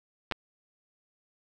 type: clicks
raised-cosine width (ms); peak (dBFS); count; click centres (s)
0.3; -14; 2; 0.313 / 0.322
effects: none